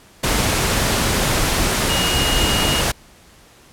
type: tone in noise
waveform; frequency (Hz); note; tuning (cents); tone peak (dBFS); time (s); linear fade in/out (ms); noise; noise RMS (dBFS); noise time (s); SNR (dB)
sine; 2865; F7; +44; -21; 1.89-2.81; 10; pink; -18; 0.23-2.92; -6
effects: pink hiss -48 dBFS RMS until 3.72 s + low-pass 12000 Hz 12 dB/octave